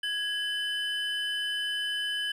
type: tone pair together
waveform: triangle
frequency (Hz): 1661.2 / 3024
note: G#6 / F#7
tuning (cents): 0 / +37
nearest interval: minor seventh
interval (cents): 1037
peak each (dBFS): -31 / -29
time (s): 0.03-2.32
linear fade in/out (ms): 5
effects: none